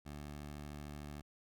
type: tone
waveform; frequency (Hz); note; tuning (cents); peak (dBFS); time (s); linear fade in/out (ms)
15% pulse; 73.42; D2; 0; -39; 0.05-1.22; 20
effects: none